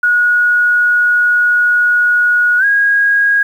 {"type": "tone with pitch glide", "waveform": "sine", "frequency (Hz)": [1453, 1640.4], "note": ["F#6", "G#6"], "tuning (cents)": [-32, -22], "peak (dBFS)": -8, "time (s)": [0.03, 3.43], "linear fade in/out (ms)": 5, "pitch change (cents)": 210, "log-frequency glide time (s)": [2.58, 2.65], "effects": ["7-bit"]}